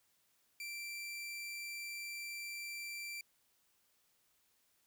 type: tone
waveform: sawtooth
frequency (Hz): 2349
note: D7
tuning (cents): 0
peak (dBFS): -39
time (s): 0.6-3.21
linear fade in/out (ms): 2
effects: white hiss -75 dBFS RMS until 4.86 s